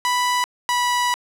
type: tone pair in turn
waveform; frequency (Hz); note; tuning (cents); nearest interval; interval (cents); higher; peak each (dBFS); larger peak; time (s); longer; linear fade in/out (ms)
sawtooth; 987.8 / 979.3; B5 / B5; 0 / -15; unison; 15; first; -14; neither; 0.05-0.44 / 0.69-1.14; second; 0
effects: low-pass 11000 Hz 12 dB/octave + 8-bit